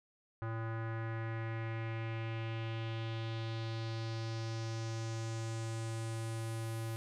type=tone with low-pass filter sweep; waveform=square; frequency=113 Hz; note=A2; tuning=47 cents sharp; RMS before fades=-39 dBFS; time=0.42-6.96 s; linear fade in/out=0 ms; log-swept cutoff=1400 to 12000 Hz; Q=2.5; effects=none